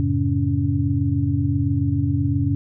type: tone cluster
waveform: sine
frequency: 89.3 / 107.9 / 135.4 / 282.7 Hz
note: F2 / A2 / C#3 / C#4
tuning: +39 / -33 / -40 / +34 cents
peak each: -23 dBFS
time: 0-2.55 s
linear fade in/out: 0 ms
effects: none